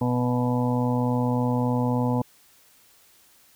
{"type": "harmonic tone", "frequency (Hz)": 123.47, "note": "B2", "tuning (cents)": 0, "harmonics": [1, 2, 4, 5, 6, 7, 8], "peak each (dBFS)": [-25, -24, -30, -36, -38, -32, -35], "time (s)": [0.01, 2.22], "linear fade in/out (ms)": 5, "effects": ["white hiss -57 dBFS RMS until 3.55 s"]}